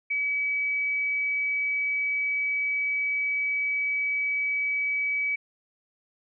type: tone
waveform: sine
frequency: 2282 Hz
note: C#7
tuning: 50 cents sharp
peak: -24 dBFS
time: 0.1-5.36 s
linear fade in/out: 10 ms
effects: none